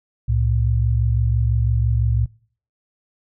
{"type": "tone pair together", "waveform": "sine", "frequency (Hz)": [67, 112.97], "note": ["C2", "A2"], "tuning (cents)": [42, 46], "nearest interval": "major sixth", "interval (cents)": 904, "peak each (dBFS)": [-19, -18], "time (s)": [0.28, 2.26], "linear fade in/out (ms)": 10, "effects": ["noise-tail reverb RT60 0.5 s tail -23 dB re dry"]}